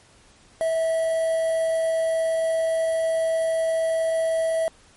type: tone with quantisation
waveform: triangle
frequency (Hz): 651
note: E5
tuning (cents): -22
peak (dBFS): -18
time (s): 0.61-4.68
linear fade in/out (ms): 0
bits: 6
effects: pink hiss -54 dBFS RMS until 4.96 s + MP3 48 kbps